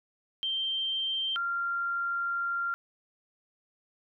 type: tone pair in turn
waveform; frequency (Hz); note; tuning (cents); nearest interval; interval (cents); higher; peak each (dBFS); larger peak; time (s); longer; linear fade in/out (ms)
sine; 3143 / 1386.4; G7 / F6; +4 / -13; octave + major second; 1417; first; -28; neither; 0.43-1.36 / 1.36-2.74; second; 0
effects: none